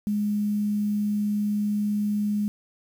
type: tone with quantisation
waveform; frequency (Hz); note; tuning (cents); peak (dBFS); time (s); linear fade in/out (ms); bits
sine; 207.7; G#3; 0; -22; 0.07-2.48; 0; 8
effects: none